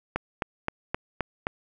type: click train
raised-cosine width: 0.5 ms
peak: -11 dBFS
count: 6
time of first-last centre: 0.16-1.469 s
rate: 3.82 Hz
effects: none